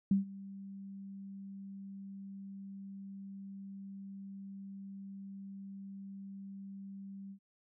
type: tone with ADSR envelope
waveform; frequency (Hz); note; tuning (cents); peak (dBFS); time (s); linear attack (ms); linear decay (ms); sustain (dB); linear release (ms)
sine; 196; G3; 0; -23; 0.11-7.39; 4; 130; -21; 80
effects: none